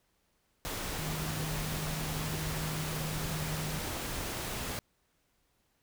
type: tone in noise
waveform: sine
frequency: 155.2 Hz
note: D#3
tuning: 4 cents flat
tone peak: -36 dBFS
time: 0.99-3.79 s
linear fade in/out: 0 ms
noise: pink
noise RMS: -37 dBFS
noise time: 0.65-4.79 s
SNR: -2 dB
effects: pink hiss -74 dBFS RMS until 5.82 s